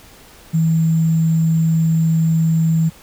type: tone with sample-and-hold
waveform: sine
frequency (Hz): 161.9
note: E3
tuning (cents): -31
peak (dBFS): -12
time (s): 0.53-2.9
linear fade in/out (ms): 20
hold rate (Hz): 7350
effects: pink hiss -44 dBFS RMS until 3.02 s